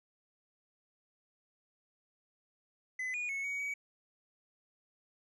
triangle tone with pitch steps, 2019 / 2450 / 2199 / 2250 / 2266 Hz, B6 / D#7 / C#7 / C#7 / C#7, +38 / -27 / -14 / +25 / +37 cents, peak -33 dBFS, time 2.99-3.74 s, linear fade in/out 5 ms, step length 150 ms, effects resampled to 24000 Hz

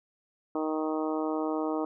harmonic tone, 156.2 Hz, D#3, 7 cents sharp, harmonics 2 / 3 / 4 / 5 / 6 / 7 / 8, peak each -30 / -34 / -36 / -38 / -40 / -41 / -42 dBFS, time 0.55-1.85 s, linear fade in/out 2 ms, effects none

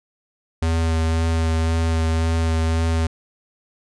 square tone with vibrato, 81.5 Hz, E2, 19 cents flat, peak -18 dBFS, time 0.62-3.07 s, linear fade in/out 5 ms, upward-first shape sine, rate 1.9 Hz, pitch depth 14 cents each way, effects resampled to 22050 Hz

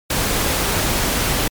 pink noise, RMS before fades -19 dBFS, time 0.1-1.48 s, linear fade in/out 5 ms, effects MP3 96 kbps

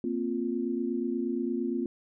sine chord, Bb suspended second, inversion none, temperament equal, 233.1 / 261.6 / 349.2 Hz, Bb3 / C4 / F4, 0 / 0 / 0 cents, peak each -32 dBFS, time 0.04-1.86 s, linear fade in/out 2 ms, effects none

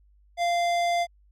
sine tone with tanh clipping, 693 Hz, F5, 14 cents flat, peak -24 dBFS, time 0.37-1.07 s, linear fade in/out 50 ms, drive 18 dB, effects added 50 Hz sine -56 dBFS peak until 1.31 s

